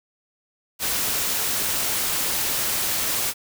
white noise, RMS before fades -24 dBFS, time 0.79-3.34 s, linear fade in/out 50 ms, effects none

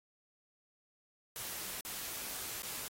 white noise with dropouts, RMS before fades -42 dBFS, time 1.36-2.88 s, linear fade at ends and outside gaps 0 ms, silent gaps 1.808-1.85 / 2.621-2.632 s, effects AAC 48 kbps

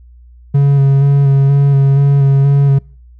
triangle tone with vibrato, 139.1 Hz, C#3, 6 cents sharp, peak -4 dBFS, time 0.54-2.79 s, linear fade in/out 10 ms, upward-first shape square, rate 2.1 Hz, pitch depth 18 cents each way, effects noise-tail reverb RT60 0.5 s tail -26 dB re dry + added 60 Hz sine -37 dBFS peak until 3.19 s

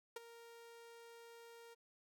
sawtooth tone with ADSR envelope, 465.5 Hz, A#4, 2 cents flat, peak -38 dBFS, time 0.16-1.75 s, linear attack 5 ms, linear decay 20 ms, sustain -14 dB, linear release 20 ms, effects none

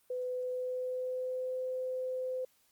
sine tone with pitch glide, 502 to 512 Hz, B4 to C5, +28 to -38 cents, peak -33 dBFS, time 0.1-2.45 s, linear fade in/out 5 ms, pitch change +34 cents, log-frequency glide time 0.27-1.6 s, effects white hiss -70 dBFS RMS until 2.71 s + Opus 32 kbps

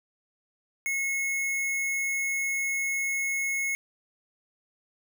square tone, 2179 Hz, C#7, 30 cents flat, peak -27 dBFS, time 0.86-3.75 s, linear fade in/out 0 ms, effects none

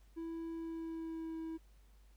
triangle tone with pitch glide, 329.6 to 323.9 Hz, E4 to E4, 0 to -30 cents, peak -38 dBFS, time 0.16-1.58 s, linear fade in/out 20 ms, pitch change -30 cents, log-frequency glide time 0.51-1.37 s, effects added 50 Hz sine -60 dBFS peak until 2.16 s + pink hiss -73 dBFS RMS until 2.16 s

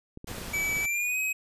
clicks, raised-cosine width 3 ms, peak -28 dBFS, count 10, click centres 0.174 / 0.244 / 0.315 / 0.382 / 0.416 / 0.483 / 0.559 / 0.693 / 0.729 / 0.768 s
pink noise, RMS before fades -39 dBFS, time 0.27-0.86 s, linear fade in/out 5 ms
square tone with pitch glide, 2297 to 2534 Hz, D7 to D#7, -39 to +31 cents, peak -27 dBFS, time 0.53-1.33 s, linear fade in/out 10 ms, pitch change +170 cents, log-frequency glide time 0.8-1.19 s
effects resampled to 32000 Hz

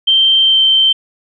sine tone with pitch glide, 3136 to 3116 Hz, G7 to G7, 0 to -11 cents, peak -7 dBFS, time 0.07-0.93 s, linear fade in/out 10 ms, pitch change -11 cents, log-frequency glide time 0.42-0.61 s, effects none

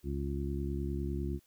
harmonic tone, 69.9 Hz, C#2, 15 cents sharp, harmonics 1 / 2 / 3 / 4 / 5, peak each -35 / -39 / -41 / -43 / -40 dBFS, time 0.03-1.4 s, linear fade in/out 50 ms, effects white hiss -69 dBFS RMS until 1.46 s

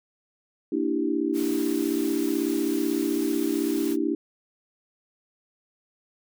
sine chord, E half-diminished seventh, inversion second, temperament equal, 233.1 / 293.7 / 329.6 / 392 Hz, Bb3 / D4 / E4 / G4, 0 / 0 / 0 / 0 cents, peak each -32 / -26 / -27 / -30 dBFS, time 0.72-4.15 s, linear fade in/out 5 ms
white noise, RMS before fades -39 dBFS, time 1.33-3.97 s, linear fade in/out 50 ms
effects none

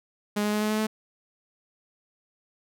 sawtooth tone with pitch steps, 207.7 / 209.5 / 211.3 / 213.2 / 215 / 216.9 Hz, G#3 / G#3 / G#3 / G#3 / A3 / A3, 0 / +15 / +30 / +46 / -40 / -25 cents, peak -20 dBFS, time 0.36-0.87 s, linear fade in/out 10 ms, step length 85 ms, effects none

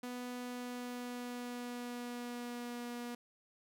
sawtooth tone with pitch glide, 246.9 to 240.7 Hz, B3 to B3, 0 to -44 cents, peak -37 dBFS, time 0.03-3.15 s, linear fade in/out 5 ms, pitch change -44 cents, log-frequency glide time 0.34-2.86 s, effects none

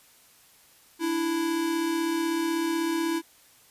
square tone pair together, 294.5 / 330.6 Hz, D4 / E4, +5 / +5 cents, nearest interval major second, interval 200 cents, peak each -34 / -26 dBFS, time 0.99-3.22 s, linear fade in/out 50 ms, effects white hiss -57 dBFS RMS until 3.7 s + resampled to 32000 Hz

